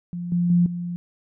sine tone with level steps, 174.6 Hz, F3, in tune, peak -27 / -18 / -14 / -26 dBFS, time 0.13-0.96 s, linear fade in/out 0 ms, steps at 0.32 / 0.5 / 0.66 s, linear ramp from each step 2 ms, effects none

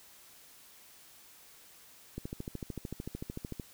click train, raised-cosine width 3 ms, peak -25 dBFS, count 20, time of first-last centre 2.18-3.598 s, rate 13.4 Hz, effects white hiss -57 dBFS RMS until 3.73 s

